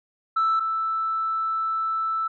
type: tone pair in turn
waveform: sine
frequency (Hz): 1320 / 1320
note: E6 / E6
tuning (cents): +2 / +2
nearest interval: unison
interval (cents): 0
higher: neither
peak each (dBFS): -17 / -22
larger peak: first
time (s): 0.36-0.6 / 0.6-2.28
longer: second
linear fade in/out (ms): 10
effects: tanh soft clip ceiling -16 dBFS